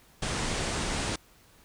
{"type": "low-pass noise", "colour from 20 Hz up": "pink", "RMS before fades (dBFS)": -31, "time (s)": [0.22, 1.16], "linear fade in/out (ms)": 5, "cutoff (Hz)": 9600, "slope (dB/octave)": 96, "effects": ["pink hiss -59 dBFS RMS until 1.64 s"]}